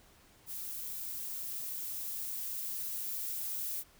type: noise with level ramp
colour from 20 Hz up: violet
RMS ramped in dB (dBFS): -41 to -37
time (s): 0.46-3.84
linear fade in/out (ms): 50
effects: pink hiss -62 dBFS RMS until 3.99 s